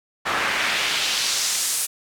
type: noise with band-pass filter sweep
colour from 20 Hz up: pink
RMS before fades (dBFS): -23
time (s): 0.25-1.87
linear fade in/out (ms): 20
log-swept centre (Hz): 1300 to 10000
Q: 1.2
effects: none